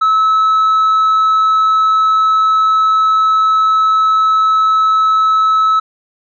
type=tone with tanh clipping; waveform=sine; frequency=1298 Hz; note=E6; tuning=27 cents flat; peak=-9 dBFS; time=0.01-5.8 s; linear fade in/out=10 ms; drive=2 dB; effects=none